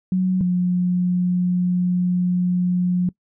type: tone pair in turn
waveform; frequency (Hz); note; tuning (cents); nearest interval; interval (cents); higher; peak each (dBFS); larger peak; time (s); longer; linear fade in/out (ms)
sine; 185.1 / 179.42; F#3 / F3; +1 / +47; minor second; 54; first; -16; neither; 0.12-0.41 / 0.41-3.09; second; 2
effects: noise-tail reverb RT60 0.1 s tail -22 dB re dry